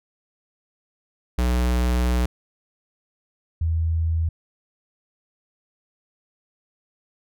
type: tone pair in turn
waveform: square / sine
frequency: 61.2 / 81.69 Hz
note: B1 / E2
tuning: -15 / -15 cents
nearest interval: perfect fourth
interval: 500 cents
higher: second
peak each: -19 dBFS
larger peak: neither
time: 1.38-2.26 / 3.61-4.29 s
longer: first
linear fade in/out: 5 ms
effects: none